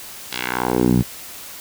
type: tone with band-pass filter sweep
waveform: 10% pulse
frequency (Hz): 61.74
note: B1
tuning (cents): 0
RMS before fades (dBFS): -19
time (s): 0.31-1.03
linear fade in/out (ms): 20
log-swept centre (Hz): 4200 to 130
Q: 1.4
effects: white hiss -36 dBFS RMS until 1.6 s